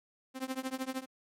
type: tone with tremolo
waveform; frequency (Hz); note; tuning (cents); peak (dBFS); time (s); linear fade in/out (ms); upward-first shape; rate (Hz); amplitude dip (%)
sawtooth; 261.6; C4; 0; -27; 0.34-1.06; 50; triangle; 13; 100
effects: MP3 64 kbps